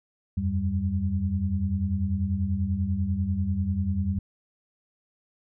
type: tone cluster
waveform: sine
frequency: 83.8 / 94 / 196.1 Hz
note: E2 / F#2 / G3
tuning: +29 / +28 / +1 cents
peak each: -28 dBFS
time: 0.37-4.19 s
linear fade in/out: 5 ms
effects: none